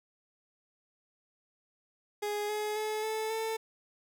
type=tone with pitch steps; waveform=30% pulse; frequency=415.3 / 422.6 / 429.9 / 437.5 / 445.1 Hz; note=G#4 / G#4 / A4 / A4 / A4; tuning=0 / +30 / -40 / -10 / +20 cents; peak=-29 dBFS; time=2.22-3.57 s; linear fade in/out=10 ms; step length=270 ms; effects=none